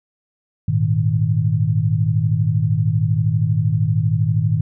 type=chord; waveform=sine; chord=Ab suspended second; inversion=none; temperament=equal; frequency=103.83 / 116.54 / 155.56 Hz; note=Ab2 / Bb2 / Eb3; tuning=0 / 0 / 0 cents; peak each=-19 dBFS; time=0.68-4.61 s; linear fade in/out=5 ms; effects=none